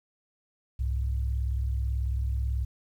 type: tone pair together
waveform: sine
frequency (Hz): 65.64 / 103.9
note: C2 / G#2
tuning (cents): +6 / +1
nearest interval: minor sixth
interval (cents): 795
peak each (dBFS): -26 / -34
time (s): 0.79-2.65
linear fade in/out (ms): 10
effects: 10-bit